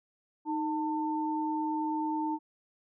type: tone pair together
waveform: sine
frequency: 311.1 / 895.3 Hz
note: D#4 / A5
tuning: 0 / +30 cents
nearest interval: octave + tritone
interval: 1830 cents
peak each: -31 / -32 dBFS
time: 0.45-2.39 s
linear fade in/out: 50 ms
effects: none